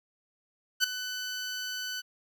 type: tone with ADSR envelope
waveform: 15% pulse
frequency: 1500 Hz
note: F#6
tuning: 23 cents sharp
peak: -13 dBFS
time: 0.8-2.02 s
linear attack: 38 ms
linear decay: 7 ms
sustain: -14 dB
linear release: 28 ms
effects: none